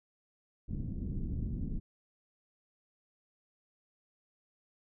pink low-pass noise, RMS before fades -36 dBFS, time 0.68-1.8 s, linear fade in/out 20 ms, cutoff 260 Hz, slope 24 dB/octave, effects none

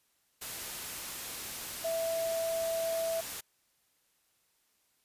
sine tone in noise, 659.3 Hz, E5, in tune, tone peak -30 dBFS, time 1.84-3.21 s, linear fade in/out 10 ms, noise white, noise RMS -40 dBFS, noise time 0.41-3.41 s, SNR +7 dB, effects white hiss -73 dBFS RMS until 5.04 s + resampled to 32000 Hz

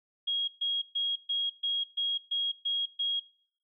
sine tone bursts, 3283 Hz, G#7, 21 cents flat, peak -27 dBFS, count 9, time 0.27-3.2 s, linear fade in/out 10 ms, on 210 ms, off 130 ms, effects noise-tail reverb RT60 0.6 s tail -23 dB re dry

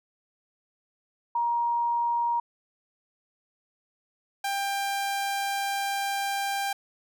sine / sawtooth tone pair in turn, 944 / 793.8 Hz, A#5 / G5, +22 / +22 cents, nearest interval minor third, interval 300 cents, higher first, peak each -23 dBFS, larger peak neither, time 1.35-2.4 / 4.44-6.73 s, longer second, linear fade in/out 5 ms, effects none

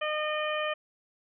harmonic tone, 610 Hz, D#5, 34 cents flat, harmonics 1 / 2 / 3 / 4 / 5, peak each -31 / -34 / -36 / -37 / -38 dBFS, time 0.01-0.74 s, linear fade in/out 10 ms, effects none

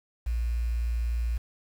sine tone with quantisation, 58.27 Hz, A#1, in tune, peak -25 dBFS, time 0.26-1.38 s, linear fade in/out 10 ms, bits 8, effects none

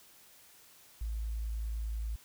sine tone, 55 Hz, A1, in tune, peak -33 dBFS, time 1.01-2.16 s, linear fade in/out 5 ms, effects white hiss -59 dBFS RMS until 2.24 s

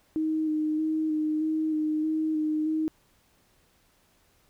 sine tone with vibrato, 311.1 Hz, D#4, in tune, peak -24 dBFS, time 0.16-2.88 s, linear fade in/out 0 ms, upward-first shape square, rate 1.6 Hz, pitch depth 17 cents each way, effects pink hiss -65 dBFS RMS until 4.49 s

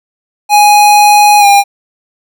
square tone with pitch glide, 830.6 to 804.6 Hz, G#5 to G5, 0 to +45 cents, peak -3 dBFS, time 0.49-1.64 s, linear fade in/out 50 ms, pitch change -55 cents, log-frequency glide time 1.39-1.46 s, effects none

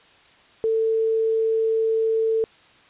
sine tone, 446.1 Hz, A4, 24 cents sharp, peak -18 dBFS, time 0.64-2.44 s, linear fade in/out 0 ms, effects white hiss -53 dBFS RMS until 2.89 s + resampled to 8000 Hz

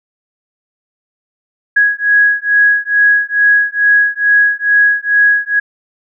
sine beating tone pair, 1661.2 / 1663.5 Hz, G#6 / G#6, 0 / +2 cents, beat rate 2.3 Hz, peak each -11 dBFS, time 1.76-5.6 s, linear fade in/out 10 ms, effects none

